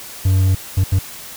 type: tone bursts at uneven times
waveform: triangle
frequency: 94.3 Hz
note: F#2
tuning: 33 cents sharp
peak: -9 dBFS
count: 3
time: 0.25-0.55 / 0.77-0.84 / 0.92-0.99 s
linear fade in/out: 5 ms
effects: white hiss -34 dBFS RMS until 1.36 s